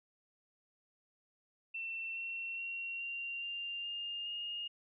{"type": "tone with pitch steps", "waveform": "sine", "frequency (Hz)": [2691, 2716, 2741, 2767, 2792, 2818, 2844], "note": ["E7", "F7", "F7", "F7", "F7", "F7", "F7"], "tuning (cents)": [35, -49, -33, -17, -1, 15, 31], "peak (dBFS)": -38, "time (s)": [1.74, 4.68], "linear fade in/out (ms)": 10, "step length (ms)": 420, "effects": []}